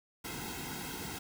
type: noise with comb filter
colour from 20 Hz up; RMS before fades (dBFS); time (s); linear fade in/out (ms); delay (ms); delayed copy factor
pink; -41; 0.24-1.19; 10; 1.7; -0.85
effects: none